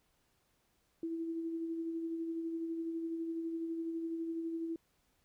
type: tone with tremolo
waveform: sine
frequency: 329.6 Hz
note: E4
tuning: in tune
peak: -34 dBFS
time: 1.03-4.76 s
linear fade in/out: 2 ms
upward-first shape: sine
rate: 12 Hz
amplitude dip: 35%
effects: pink hiss -75 dBFS RMS until 5.24 s